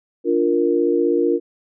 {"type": "chord", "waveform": "sine", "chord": "Bb major", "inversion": "first", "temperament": "equal", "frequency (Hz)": [293.7, 349.2, 466.2], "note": ["D4", "F4", "Bb4"], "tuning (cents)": [0, 0, 0], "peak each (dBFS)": [-21, -18, -19], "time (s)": [0.24, 1.4], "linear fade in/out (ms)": 50, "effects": []}